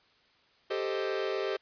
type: chord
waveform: 45% pulse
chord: A half-diminished seventh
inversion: third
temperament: equal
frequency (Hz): 392 / 440 / 523.3 / 622.3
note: G4 / A4 / C5 / Eb5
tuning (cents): 0 / 0 / 0 / 0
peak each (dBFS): -33 / -36 / -37 / -38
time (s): 0.7-1.57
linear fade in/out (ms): 10
effects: white hiss -65 dBFS RMS until 1.61 s + resampled to 11025 Hz